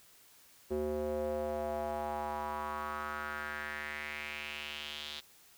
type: tone with band-pass filter sweep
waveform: square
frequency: 75 Hz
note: D2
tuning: 37 cents sharp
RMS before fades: -38 dBFS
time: 0.7-5.21 s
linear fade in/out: 20 ms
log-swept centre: 400 to 3700 Hz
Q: 3.7
effects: white hiss -61 dBFS RMS until 5.57 s